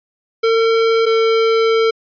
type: tone pair in turn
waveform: square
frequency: 453 / 449.9 Hz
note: A#4 / A4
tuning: -50 / +39 cents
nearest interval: unison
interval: 11 cents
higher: first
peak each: -12 dBFS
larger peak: neither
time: 0.43-1.06 / 1.06-1.91 s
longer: second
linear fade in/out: 10 ms
effects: resampled to 11025 Hz